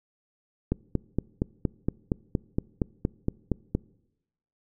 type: click train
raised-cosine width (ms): 3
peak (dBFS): -11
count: 14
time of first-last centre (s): 0.72-3.75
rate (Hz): 4.29
effects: noise-tail reverb RT60 0.9 s tail -24 dB re dry